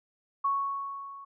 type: tone with level ramp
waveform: sine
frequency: 1108.7 Hz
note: C#6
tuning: in tune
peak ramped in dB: -23 to -43 dBFS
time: 0.44-1.25 s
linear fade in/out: 10 ms
effects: none